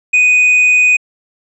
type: tone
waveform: triangle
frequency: 2489 Hz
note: D#7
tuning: in tune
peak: -5 dBFS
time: 0.13-0.97 s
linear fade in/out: 10 ms
effects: resampled to 22050 Hz